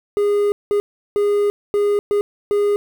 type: tone bursts at uneven times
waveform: triangle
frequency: 410 Hz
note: G#4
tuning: 22 cents flat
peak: -12 dBFS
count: 6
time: 0.17-0.52 / 0.71-0.8 / 1.16-1.5 / 1.74-1.99 / 2.11-2.21 / 2.51-2.76 s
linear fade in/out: 0 ms
effects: 7-bit